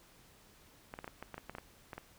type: clicks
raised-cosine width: 0.5 ms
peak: -28 dBFS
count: 12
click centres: 0.939 / 0.989 / 1.044 / 1.078 / 1.226 / 1.343 / 1.38 / 1.496 / 1.551 / 1.584 / 1.932 / 1.98 s
effects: pink hiss -62 dBFS RMS until 2.18 s